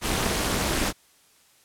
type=noise with amplitude modulation; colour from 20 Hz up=pink; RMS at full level=-21 dBFS; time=0.01-0.93 s; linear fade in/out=50 ms; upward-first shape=sine; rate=278 Hz; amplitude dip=95%; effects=white hiss -59 dBFS RMS until 1.64 s + low-pass 12000 Hz 12 dB/octave